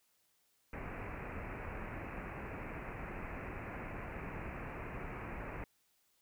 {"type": "low-pass noise", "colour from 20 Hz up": "pink", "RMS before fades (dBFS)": -44, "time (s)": [0.73, 5.64], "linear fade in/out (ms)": 2, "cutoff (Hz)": 2600, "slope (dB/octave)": 96, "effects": ["white hiss -75 dBFS RMS until 6.21 s"]}